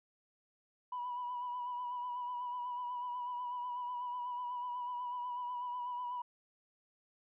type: tone with vibrato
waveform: sine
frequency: 982 Hz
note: B5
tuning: 10 cents flat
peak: -36 dBFS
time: 0.92-6.22 s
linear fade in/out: 5 ms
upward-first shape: sine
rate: 8.1 Hz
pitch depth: 33 cents each way
effects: tanh soft clip ceiling -33 dBFS